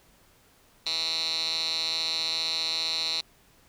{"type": "tone with band-pass filter", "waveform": "10% pulse", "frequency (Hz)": 162.3, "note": "E3", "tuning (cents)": -27, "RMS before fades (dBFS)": -29, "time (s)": [0.86, 3.21], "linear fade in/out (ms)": 5, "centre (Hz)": 4100, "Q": 7.2, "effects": ["pink hiss -60 dBFS RMS until 3.68 s"]}